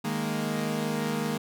sawtooth chord, D# suspended fourth, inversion none, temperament equal, 155.56 / 207.7 / 233.1 Hz, D#3 / G#3 / A#3, 0 / 0 / 0 cents, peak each -29 / -28 / -27 dBFS, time 0.04-1.38 s, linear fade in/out 10 ms, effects none

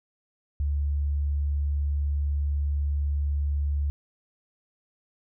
sine tone, 72 Hz, D2, 34 cents flat, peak -23 dBFS, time 0.6-3.9 s, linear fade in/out 0 ms, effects none

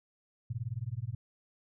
sine tone with tremolo, 116.54 Hz, A#2, in tune, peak -30 dBFS, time 0.5-1.15 s, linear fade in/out 5 ms, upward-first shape sine, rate 19 Hz, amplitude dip 100%, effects none

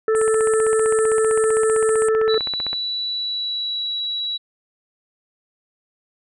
harmonic tone, 440 Hz, A4, in tune, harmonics 1 / 3 / 4, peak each -15 / -27 / -32 dBFS, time 0.08-2.38 s, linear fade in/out 2 ms
white band-pass noise, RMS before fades -31 dBFS, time 0.15-2.09 s, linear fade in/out 10 ms, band 7900 to 9100 Hz, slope 96 dB/octave
click train, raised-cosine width 0.5 ms, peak -15 dBFS, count 41, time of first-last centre 0.15-2.731 s, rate 15.5 Hz
sine tone with pitch glide, 3944 to 3905 Hz, B7 to B7, -3 to -20 cents, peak -22 dBFS, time 2.28-4.38 s, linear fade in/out 20 ms, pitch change -17 cents, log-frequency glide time 3.09-3.91 s
effects none

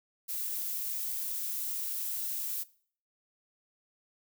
violet noise, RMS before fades -35 dBFS, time 0.28-2.64 s, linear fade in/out 20 ms, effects noise-tail reverb RT60 0.5 s tail -20 dB re dry

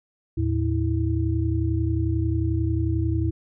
sine tone cluster, 79.2 / 110.4 / 325 Hz, D#2 / A2 / E4, +31 / +6 / -24 cents, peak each -24 / -24 / -27 dBFS, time 0.37-3.31 s, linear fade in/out 10 ms, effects none

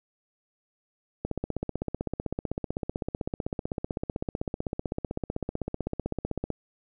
click train, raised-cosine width 2 ms, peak -16 dBFS, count 84, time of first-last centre 1.25-6.503 s, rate 15.8 Hz, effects none

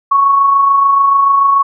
sine tone with amplitude modulation, 1108.7 Hz, C#6, in tune, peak -5 dBFS, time 0.11-1.63 s, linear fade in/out 10 ms, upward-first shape sine, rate 26.9 Hz, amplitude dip 35%, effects none

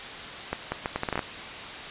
accelerating click train, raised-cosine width 0.5 ms, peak -12 dBFS, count 10, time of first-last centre 0.53-1.192 s, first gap 190 ms, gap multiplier 0.73, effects white hiss -37 dBFS RMS until 1.9 s + resampled to 8000 Hz

